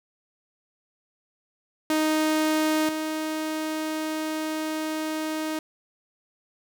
sawtooth tone pair in turn, 311.1 / 312.5 Hz, D#4 / D#4, 0 / +8 cents, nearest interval unison, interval 8 cents, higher second, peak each -17 / -23 dBFS, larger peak first, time 1.9-2.89 / 2.89-5.59 s, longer second, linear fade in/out 2 ms, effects none

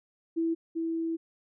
sine tone pair in turn, 329.6 / 328.5 Hz, E4 / E4, 0 / -6 cents, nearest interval unison, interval 6 cents, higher first, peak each -25 / -28 dBFS, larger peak first, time 0.36-0.55 / 0.75-1.17 s, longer second, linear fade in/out 20 ms, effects none

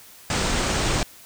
pink low-pass noise, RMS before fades -23 dBFS, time 0.3-1.03 s, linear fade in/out 2 ms, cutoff 8900 Hz, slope 96 dB/octave, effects white hiss -47 dBFS RMS until 1.25 s

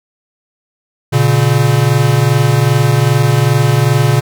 square tone pair together, 119 / 141.52 Hz, A#2 / C#3, +36 / +36 cents, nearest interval minor third, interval 300 cents, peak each -12 dBFS, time 1.12-4.21 s, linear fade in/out 20 ms, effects none

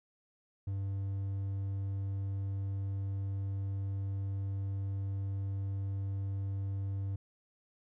triangle tone, 98 Hz, G2, in tune, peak -31 dBFS, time 0.67-7.16 s, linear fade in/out 5 ms, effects none

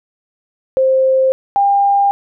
sine tone pair in turn, 526 / 800.7 Hz, C5 / G5, +9 / +37 cents, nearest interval perfect fifth, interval 728 cents, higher second, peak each -9 / -9 dBFS, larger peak neither, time 0.77-1.32 / 1.56-2.11 s, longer neither, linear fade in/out 0 ms, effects none

